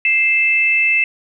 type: tone pair together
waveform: sine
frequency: 2100 / 2637 Hz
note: C7 / E7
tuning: +6 / 0 cents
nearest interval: major third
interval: 394 cents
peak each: -17 / -13 dBFS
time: 0.05-1.04 s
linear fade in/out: 2 ms
effects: none